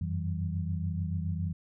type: tone cluster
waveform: sine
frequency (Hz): 89 / 96 / 162.3 / 191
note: F2 / G2 / E3 / G3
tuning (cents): +33 / -36 / -27 / -45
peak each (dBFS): -32 / -40 / -34 / -39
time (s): 0.01-1.53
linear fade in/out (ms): 5
effects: none